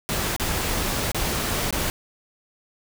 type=noise with dropouts; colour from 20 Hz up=pink; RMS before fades=-25 dBFS; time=0.09-1.9 s; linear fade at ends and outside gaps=0 ms; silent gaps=0.364-0.398 / 1.117-1.146 / 1.707-1.726 s; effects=none